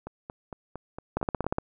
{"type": "two click trains", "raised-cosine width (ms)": 1, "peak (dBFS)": [-12, -23], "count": [8, 7], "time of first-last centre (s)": [[1.17, 1.584], [0.07, 1.443]], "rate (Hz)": [16.9, 4.37], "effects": []}